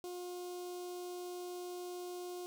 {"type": "tone with notch filter", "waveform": "sawtooth", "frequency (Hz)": 357.3, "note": "F4", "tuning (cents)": 40, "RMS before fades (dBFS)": -44, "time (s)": [0.04, 2.46], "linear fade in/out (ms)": 0, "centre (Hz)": 1800, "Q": 0.52, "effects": []}